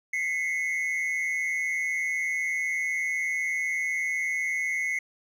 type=tone pair together; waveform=triangle; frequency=2024 / 2184 Hz; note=B6 / C#7; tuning=+42 / -26 cents; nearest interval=minor second; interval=132 cents; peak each=-27 dBFS; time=0.13-4.99 s; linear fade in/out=5 ms; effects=none